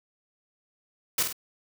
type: noise with echo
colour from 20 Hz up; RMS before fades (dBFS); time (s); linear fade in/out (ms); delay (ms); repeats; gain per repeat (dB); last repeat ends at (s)
white; -24; 1.18-1.23; 5; 49; 2; -6; 1.328
effects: none